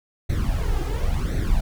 brown noise with flanger, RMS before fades -22 dBFS, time 0.29-1.61 s, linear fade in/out 10 ms, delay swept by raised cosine 0.49 to 2.49 ms, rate 0.94 Hz, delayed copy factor +0.75, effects none

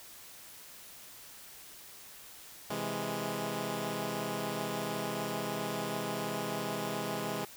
10% pulse chord, C augmented, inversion none, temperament equal, 130.81 / 164.81 / 207.7 Hz, C3 / E3 / G#3, 0 / 0 / 0 cents, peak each -32 / -31 / -28 dBFS, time 2.7-7.45 s, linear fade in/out 5 ms, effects white hiss -51 dBFS RMS until 7.56 s

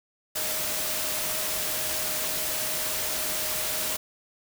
sine tone in noise, 622.3 Hz, D#5, in tune, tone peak -40 dBFS, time 0.35-3.97 s, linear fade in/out 10 ms, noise white, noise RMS -29 dBFS, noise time 0.35-3.97 s, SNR -14 dB, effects none

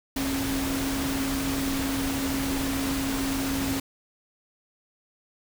sine tone in noise, 271.4 Hz, C#4, 36 cents flat, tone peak -27 dBFS, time 0.16-3.8 s, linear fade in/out 5 ms, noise pink, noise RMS -31 dBFS, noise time 0.16-3.8 s, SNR +1 dB, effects none

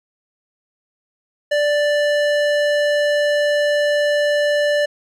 square tone with band-pass filter, 587.3 Hz, D5, in tune, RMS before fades -17 dBFS, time 1.51-4.86 s, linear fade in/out 10 ms, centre 1300 Hz, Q 0.55, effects none

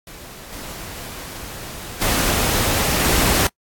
pink noise with level steps, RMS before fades -38 / -33 / -19 / -17 dBFS, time 0.07-3.47 s, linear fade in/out 2 ms, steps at 0.52 / 2.01 / 3.04 s, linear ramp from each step 10 ms, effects noise-tail reverb RT60 0.1 s tail -24 dB re dry + AAC 64 kbps

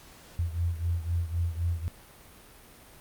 sine beating tone pair, 84.2 / 88.1 Hz, E2 / F2, +37 / +16 cents, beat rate 3.9 Hz, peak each -28 / -32 dBFS, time 0.39-1.88 s, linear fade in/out 0 ms, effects pink hiss -52 dBFS RMS until 3 s + Opus 48 kbps

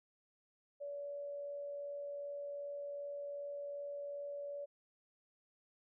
sine tone with amplitude modulation, 572 Hz, D5, 46 cents flat, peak -40 dBFS, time 0.8-4.66 s, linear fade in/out 20 ms, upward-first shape sine, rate 82.6 Hz, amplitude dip 25%, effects none

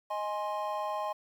triangle chord, Ab major, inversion second, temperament equal with one note detuned, 622.3 / 830.6 / 1053.2 Hz, Eb5 / Ab5 / C6, 0 / 0 / +11 cents, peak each -34 dBFS, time 0.1-1.13 s, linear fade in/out 10 ms, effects 10-bit

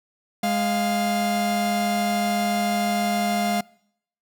45% pulse tone pair together, 206.6 / 700 Hz, G#3 / F5, -9 / +4 cents, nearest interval octave + major sixth, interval 2113 cents, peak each -24 / -23 dBFS, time 0.43-3.61 s, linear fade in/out 5 ms, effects noise-tail reverb RT60 0.7 s tail -25 dB re dry

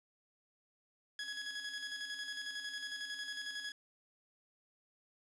20% pulse tone with tremolo, 1675 Hz, G#6, 14 cents sharp, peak -34 dBFS, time 1.19-3.72 s, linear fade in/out 2 ms, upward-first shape square, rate 11 Hz, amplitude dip 45%, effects resampled to 22050 Hz + 10-bit

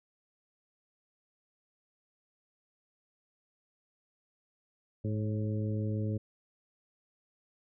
harmonic tone with a mistuned harmonic, 106.5 Hz, G#2, 44 cents sharp, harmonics 1 / 2 / 3 / 4 / 5, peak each -31 / -37 / -41 / -43 / -45 dBFS, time 5.04-6.18 s, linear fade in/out 10 ms, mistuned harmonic 5, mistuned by +35 cents, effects none

